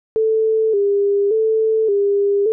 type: tone with vibrato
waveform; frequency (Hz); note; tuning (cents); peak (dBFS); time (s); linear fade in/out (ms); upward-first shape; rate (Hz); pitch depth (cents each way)
sine; 421.2; G#4; +24; -13; 0.16-2.52; 0; square; 0.87; 79
effects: none